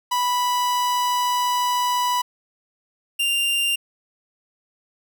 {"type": "tone pair in turn", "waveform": "45% pulse", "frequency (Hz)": [986, 2789], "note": ["B5", "F7"], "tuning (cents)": [-3, -3], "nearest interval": "octave + tritone", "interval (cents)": 1800, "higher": "second", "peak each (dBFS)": -19, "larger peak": "neither", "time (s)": [[0.11, 2.22], [3.19, 3.76]], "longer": "first", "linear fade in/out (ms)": 10, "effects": []}